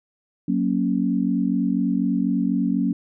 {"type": "chord", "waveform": "sine", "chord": "F# major", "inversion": "none", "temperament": "equal", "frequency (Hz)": [185, 233.1, 277.2], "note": ["F#3", "A#3", "C#4"], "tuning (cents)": [0, 0, 0], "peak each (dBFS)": -23, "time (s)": [0.48, 2.93], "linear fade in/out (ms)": 5, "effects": []}